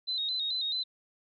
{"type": "tone with vibrato", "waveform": "sine", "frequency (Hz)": 3890, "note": "B7", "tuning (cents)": -27, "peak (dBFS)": -29, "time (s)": [0.07, 0.84], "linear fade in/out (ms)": 20, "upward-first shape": "square", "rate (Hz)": 4.6, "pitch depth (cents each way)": 64, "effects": []}